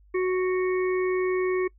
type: harmonic tone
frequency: 369.2 Hz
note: F#4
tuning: 4 cents flat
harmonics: 1 / 3 / 5 / 6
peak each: -22 / -35 / -38 / -36 dBFS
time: 0.14-1.68 s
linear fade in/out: 10 ms
effects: noise-tail reverb RT60 0.1 s tail -24 dB re dry + added 50 Hz sine -53 dBFS peak until 1.78 s